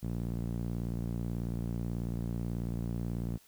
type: tone with band-pass filter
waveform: sawtooth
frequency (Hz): 58.3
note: A#1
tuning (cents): +1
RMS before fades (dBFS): -35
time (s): 0.02-3.38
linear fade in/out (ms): 20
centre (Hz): 170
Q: 1.3
effects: white hiss -62 dBFS RMS until 3.47 s